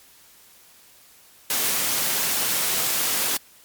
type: high-pass noise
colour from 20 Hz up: white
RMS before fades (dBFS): -23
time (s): 1.5-3.37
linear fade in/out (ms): 2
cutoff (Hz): 120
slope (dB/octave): 12
effects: white hiss -52 dBFS RMS until 3.64 s + MP3 96 kbps